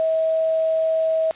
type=tone; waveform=sine; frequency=643 Hz; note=E5; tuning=43 cents flat; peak=-17 dBFS; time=0-1.31 s; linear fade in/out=0 ms; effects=white hiss -44 dBFS RMS until 1.35 s + resampled to 8000 Hz